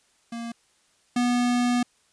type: tone pair in turn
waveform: square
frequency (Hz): 233.1 / 244.1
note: A#3 / B3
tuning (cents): 0 / -20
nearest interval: minor second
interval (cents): 80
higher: second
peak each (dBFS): -32 / -21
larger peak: second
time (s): 0.32-0.52 / 1.16-1.83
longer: second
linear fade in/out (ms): 5
effects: white hiss -64 dBFS RMS until 2.12 s + resampled to 22050 Hz